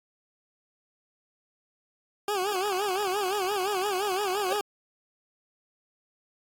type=tone with vibrato; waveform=20% pulse; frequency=390.9 Hz; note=G4; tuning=5 cents flat; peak=-21 dBFS; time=2.28-4.61 s; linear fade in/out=2 ms; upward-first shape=sine; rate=5.8 Hz; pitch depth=130 cents each way
type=tone with exponential growth; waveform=square; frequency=547 Hz; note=C#5; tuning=23 cents flat; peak=-25 dBFS; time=4.44-4.53 s; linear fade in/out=2 ms; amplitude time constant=18 ms
effects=AAC 64 kbps